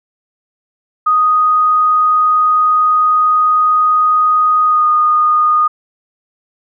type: tone with pitch glide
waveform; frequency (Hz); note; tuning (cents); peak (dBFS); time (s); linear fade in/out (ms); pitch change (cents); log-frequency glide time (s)
sine; 1244.5 to 1228.8; D#6 to D#6; 0 to -22; -8; 1.06-5.68; 10; -22; 4.66-4.87
effects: none